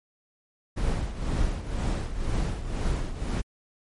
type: noise with tremolo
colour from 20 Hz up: brown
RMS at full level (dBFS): -24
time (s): 0.76-3.42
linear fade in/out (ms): 20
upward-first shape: triangle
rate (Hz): 2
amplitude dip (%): 75
effects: MP3 48 kbps